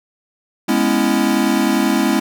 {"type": "chord", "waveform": "square", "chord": "C# minor seventh", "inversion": "second", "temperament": "equal", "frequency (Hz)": [207.7, 246.9, 277.2, 329.6], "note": ["G#3", "B3", "C#4", "E4"], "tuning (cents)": [0, 0, 0, 0], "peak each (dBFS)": -20, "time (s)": [0.68, 2.2], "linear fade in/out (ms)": 10, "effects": []}